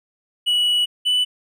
triangle tone pair in turn, 2937 / 2981 Hz, F#7 / F#7, -13 / +12 cents, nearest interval unison, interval 25 cents, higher second, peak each -14 dBFS, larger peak neither, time 0.46-0.86 / 1.05-1.25 s, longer first, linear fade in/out 20 ms, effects none

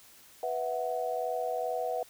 sine chord, B suspended fourth, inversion none, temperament just, 493.9 / 658.5 / 740.8 Hz, B4 / E5 / F#5, 0 / -2 / +2 cents, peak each -34 dBFS, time 0.43-2.03 s, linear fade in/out 2 ms, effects white hiss -56 dBFS RMS until 2.09 s

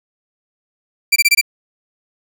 sawtooth tone bursts, 2349 Hz, D7, in tune, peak -5 dBFS, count 5, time 1.12-1.413 s, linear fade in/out 10 ms, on 41 ms, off 22 ms, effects none

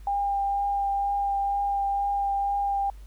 sine tone with vibrato, 800 Hz, G5, 35 cents sharp, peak -23 dBFS, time 0.07-2.9 s, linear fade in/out 2 ms, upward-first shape triangle, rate 2.1 Hz, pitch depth 13 cents each way, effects added 50 Hz sine -41 dBFS peak until 3.06 s + pink hiss -60 dBFS RMS until 3.06 s

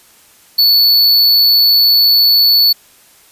square tone, 4443 Hz, C#8, 3 cents sharp, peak -7 dBFS, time 0.58-2.73 s, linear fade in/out 10 ms, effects white hiss -46 dBFS RMS until 3.31 s + resampled to 32000 Hz

